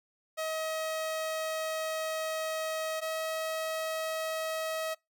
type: tone pair in turn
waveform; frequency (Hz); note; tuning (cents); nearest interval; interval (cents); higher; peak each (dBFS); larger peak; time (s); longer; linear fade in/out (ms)
sawtooth; 635 / 638.5; D#5 / D#5; +35 / +45; unison; 10; second; -28; neither; 0.37-3.01 / 3.01-4.95; first; 20
effects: noise-tail reverb RT60 0.2 s tail -25 dB re dry